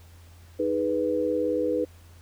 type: chord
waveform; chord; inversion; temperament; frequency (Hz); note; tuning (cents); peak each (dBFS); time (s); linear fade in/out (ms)
sine; G# minor; second; equal; 311.1 / 415.3 / 493.9; D#4 / G#4 / B4; 0 / 0 / 0; -28 / -30 / -25; 0.59-1.85; 10
effects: added 85 Hz sine -48 dBFS peak until 2.21 s + pink hiss -57 dBFS RMS until 2.21 s